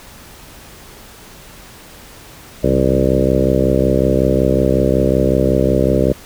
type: harmonic tone with a mistuned harmonic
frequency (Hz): 65.41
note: C2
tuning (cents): 0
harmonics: 1 / 2 / 3 / 4 / 5 / 6 / 7 / 8 / 9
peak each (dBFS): -20 / -20 / -20 / -20 / -20 / -20 / -20 / -20 / -20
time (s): 2.63-6.13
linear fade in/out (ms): 10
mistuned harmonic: 2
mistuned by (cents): +57
effects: pink hiss -39 dBFS RMS until 6.25 s